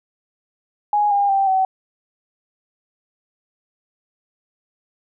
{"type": "tone with pitch steps", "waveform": "sine", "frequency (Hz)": [830.6, 806.5, 783.1, 760.3], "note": ["G#5", "G5", "G5", "F#5"], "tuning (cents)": [0, 49, -2, 47], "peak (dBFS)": -14, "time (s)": [0.93, 1.65], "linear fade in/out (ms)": 2, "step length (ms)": 180, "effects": []}